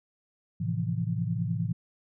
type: chord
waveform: sine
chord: F major seventh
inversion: first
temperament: equal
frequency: 110 / 130.81 / 164.81 / 174.61 Hz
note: A2 / C3 / E3 / F3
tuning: 0 / 0 / 0 / 0 cents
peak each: -31 / -34 / -31 / -34 dBFS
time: 0.6-1.73 s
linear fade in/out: 10 ms
effects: none